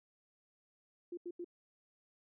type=tone bursts; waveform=sine; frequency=349.2 Hz; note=F4; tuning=in tune; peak=-40 dBFS; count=3; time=1.12-1.445 s; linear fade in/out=5 ms; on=53 ms; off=83 ms; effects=none